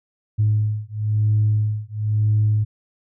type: beating tone pair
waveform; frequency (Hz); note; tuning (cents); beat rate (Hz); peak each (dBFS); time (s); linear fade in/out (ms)
sine; 106.1 / 107.1; G#2 / A2; +38 / -46; 1; -19; 0.38-2.65; 20
effects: tanh soft clip ceiling -10 dBFS